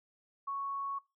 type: tone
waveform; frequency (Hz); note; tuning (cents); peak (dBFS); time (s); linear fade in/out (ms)
sine; 1108.7; C#6; 0; -34; 0.47-0.99; 10
effects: noise-tail reverb RT60 0.3 s tail -23 dB re dry